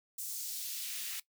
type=noise with high-pass filter sweep; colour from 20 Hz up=white; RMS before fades=-40 dBFS; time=0.18-1.2 s; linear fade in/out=5 ms; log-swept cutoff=7100 to 1900 Hz; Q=1.1; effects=noise-tail reverb RT60 0.1 s tail -18 dB re dry